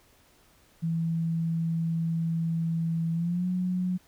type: tone with pitch glide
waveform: sine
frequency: 164.81 to 181.81 Hz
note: E3 to F#3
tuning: 0 to -30 cents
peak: -25 dBFS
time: 0.82-3.98 s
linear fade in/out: 20 ms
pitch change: +170 cents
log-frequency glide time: 3.13-3.47 s
effects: pink hiss -61 dBFS RMS until 4.07 s